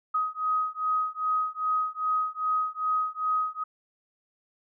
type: beating tone pair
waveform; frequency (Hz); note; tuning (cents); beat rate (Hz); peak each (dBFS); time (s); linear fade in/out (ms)
sine; 1257 / 1259.5; D#6 / D#6; +17 / +21; 2.5; -28; 0.14-3.64; 10
effects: none

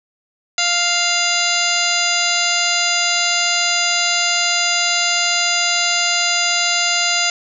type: harmonic tone with a mistuned harmonic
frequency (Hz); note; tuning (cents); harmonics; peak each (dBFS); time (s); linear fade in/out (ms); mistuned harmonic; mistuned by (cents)
698.5; F5; 0; 1 / 2 / 3 / 4 / 5 / 6 / 7 / 9 / 10; -25 / -24 / -22 / -22 / -26 / -24 / -22 / -25 / -24; 0.58-7.3; 2; 6; -59
effects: none

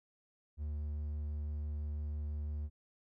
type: tone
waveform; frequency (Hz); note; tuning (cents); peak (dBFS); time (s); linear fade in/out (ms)
triangle; 74.5; D2; +25; -34; 0.57-2.7; 50
effects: none

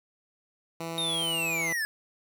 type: tone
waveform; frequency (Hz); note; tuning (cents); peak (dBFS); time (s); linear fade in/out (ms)
10% pulse; 165.6; E3; +8; -25; 0.8-1.73; 5
type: linear sweep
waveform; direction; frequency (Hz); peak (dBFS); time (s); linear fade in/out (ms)
square; down; 3729 to 1678; -28; 0.98-1.85; 0
effects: none

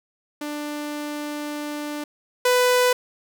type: tone pair in turn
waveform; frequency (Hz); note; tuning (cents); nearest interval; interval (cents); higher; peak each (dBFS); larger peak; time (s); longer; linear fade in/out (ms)
sawtooth; 295.8 / 497.5; D4 / B4; +13 / +13; major sixth; 900; second; -24 / -12; second; 0.41-2.04 / 2.45-2.93; first; 5
effects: none

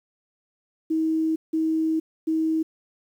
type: tone bursts at uneven times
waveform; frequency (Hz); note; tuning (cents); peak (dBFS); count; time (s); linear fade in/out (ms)
sine; 319.1; D#4; +44; -20; 3; 0.9-1.36 / 1.53-2 / 2.27-2.63; 10
effects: 9-bit

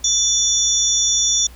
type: tone cluster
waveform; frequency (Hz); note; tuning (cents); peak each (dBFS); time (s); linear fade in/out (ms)
sine; 3510 / 5640 / 5850 / 6770; A7 / F8 / F#8 / G#8; -5 / +16 / -21 / +32; -20; 0.04-1.47; 5
effects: added 60 Hz sine -39 dBFS peak until 1.55 s + pink hiss -47 dBFS RMS until 1.55 s

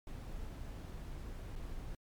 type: noise with dropouts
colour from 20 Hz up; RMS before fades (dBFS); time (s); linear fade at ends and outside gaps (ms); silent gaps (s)
brown; -44; 0.07-1.95; 2; 1.555-1.559
effects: MP3 96 kbps

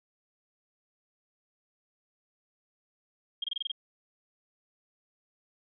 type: tone bursts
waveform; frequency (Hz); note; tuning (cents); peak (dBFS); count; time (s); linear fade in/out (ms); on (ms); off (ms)
sine; 3231; G#7; -48; -29; 7; 3.42-3.717; 5; 21; 25
effects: none

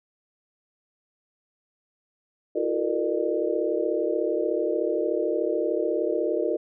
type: tone cluster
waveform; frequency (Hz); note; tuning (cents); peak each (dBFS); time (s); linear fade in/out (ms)
sine; 331.8 / 365.3 / 442.2 / 478.8 / 603; E4 / F#4 / A4 / A#4 / D5; +11 / -22 / +9 / +46 / +46; -29; 2.55-6.57; 10
effects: none

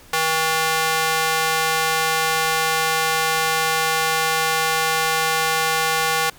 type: tone with high-pass filter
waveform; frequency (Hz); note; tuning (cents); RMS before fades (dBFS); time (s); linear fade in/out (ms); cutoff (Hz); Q
square; 160; D#3; +49; -20; 0.13-6.3; 5; 890; 0.85
effects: pink hiss -47 dBFS RMS until 6.38 s

